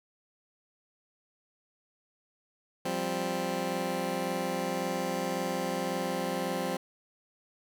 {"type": "chord", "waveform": "15% pulse", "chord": "F suspended second", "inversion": "none", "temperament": "just", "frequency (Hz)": [174.61, 196.44, 261.9], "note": ["F3", "G3", "C4"], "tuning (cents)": [0, 4, 2], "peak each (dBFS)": -29, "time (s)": [2.85, 6.77], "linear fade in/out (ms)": 5, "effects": []}